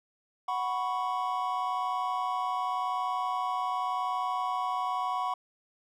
triangle chord, F# suspended fourth, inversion none, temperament equal, 740 / 987.8 / 1108.7 Hz, F#5 / B5 / C#6, 0 / 0 / 0 cents, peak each -31 dBFS, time 0.48-5.34 s, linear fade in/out 5 ms, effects none

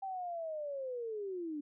sine linear sweep, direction down, 784 to 285.2 Hz, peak -37 dBFS, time 0.02-1.61 s, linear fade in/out 10 ms, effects none

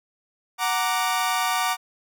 sawtooth chord, Gb augmented, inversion none, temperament equal, 740 / 932.3 / 1174.7 Hz, Gb5 / Bb5 / D6, 0 / 0 / 0 cents, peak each -22 / -23 / -22 dBFS, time 0.58-1.77 s, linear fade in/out 50 ms, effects none

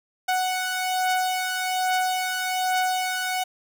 sawtooth beating tone pair, 740 / 741.2 Hz, F#5 / F#5, 0 / +3 cents, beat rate 1.2 Hz, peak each -25 / -20 dBFS, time 0.28-3.44 s, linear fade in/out 10 ms, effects none

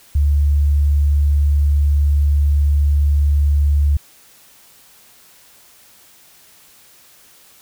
sine tone, 72.4 Hz, D2, 24 cents flat, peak -11 dBFS, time 0.15-3.97 s, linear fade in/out 5 ms, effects white hiss -48 dBFS RMS until 7.61 s

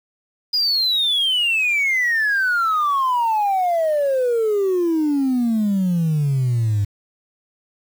sine exponential sweep, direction down, 4979 to 99.3 Hz, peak -14 dBFS, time 0.53-6.85 s, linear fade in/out 10 ms, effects tanh soft clip ceiling -14 dBFS + 7-bit

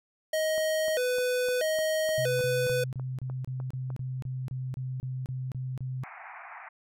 square tone with vibrato, 560 Hz, C#5, 18 cents sharp, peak -26 dBFS, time 0.33-2.84 s, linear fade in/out 5 ms, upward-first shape square, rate 0.78 Hz, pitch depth 200 cents each way
click train, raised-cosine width 1 ms, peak -30 dBFS, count 12, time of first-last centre 0.58-3.903 s, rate 3.31 Hz
sine tone bursts, 129.2 Hz, C3, 21 cents flat, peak -31 dBFS, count 15, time 2.18-6.036 s, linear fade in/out 0 ms, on 230 ms, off 29 ms
pink band-pass noise, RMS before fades -45 dBFS, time 6.03-6.69 s, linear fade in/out 10 ms, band 680 to 2400 Hz, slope 96 dB/octave
effects none

